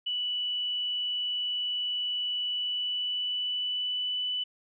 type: tone with pitch glide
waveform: sine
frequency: 2960 to 2986 Hz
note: F#7 to F#7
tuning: 0 to +15 cents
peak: -28 dBFS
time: 0.06-4.44 s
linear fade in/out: 10 ms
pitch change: +15 cents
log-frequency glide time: 2.46-4.26 s
effects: none